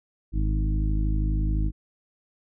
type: harmonic tone with a mistuned harmonic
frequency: 52.1 Hz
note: G#1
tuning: 6 cents sharp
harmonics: 1 / 2 / 3 / 4 / 5 / 6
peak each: -22 / -31 / -33 / -37 / -40 / -35 dBFS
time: 0.32-1.72 s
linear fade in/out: 50 ms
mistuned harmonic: 1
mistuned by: -47 cents
effects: none